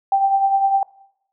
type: tone with tremolo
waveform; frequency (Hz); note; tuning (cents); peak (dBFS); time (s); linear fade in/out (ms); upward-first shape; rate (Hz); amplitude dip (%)
sine; 784; G5; 0; -11; 0.12-0.83; 2; triangle; 9.9; 60
effects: noise-tail reverb RT60 0.8 s tail -22 dB re dry